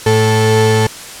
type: tone pair together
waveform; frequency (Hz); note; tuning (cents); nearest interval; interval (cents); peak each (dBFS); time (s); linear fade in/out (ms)
35% pulse; 110 / 438.1; A2 / A4; 0 / -7; 2 octaves; 2393; -10; 0.06-0.87; 5
effects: white hiss -30 dBFS RMS until 1.2 s + low-pass 10000 Hz 12 dB/octave